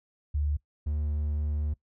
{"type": "tone pair in turn", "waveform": ["sine", "triangle"], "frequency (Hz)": [73.42, 74.62], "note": ["D2", "D2"], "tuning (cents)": [0, 28], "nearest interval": "unison", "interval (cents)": 28, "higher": "second", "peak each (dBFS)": -25, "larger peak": "neither", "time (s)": [[0.34, 0.57], [0.86, 1.74]], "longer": "second", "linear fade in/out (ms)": 10, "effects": ["noise-tail reverb RT60 0.1 s tail -20 dB re dry"]}